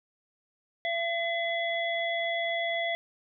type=harmonic tone; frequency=676 Hz; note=E5; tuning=43 cents sharp; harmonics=1 / 3 / 5; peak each=-30 / -31 / -36 dBFS; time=0.85-2.95 s; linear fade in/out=0 ms; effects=none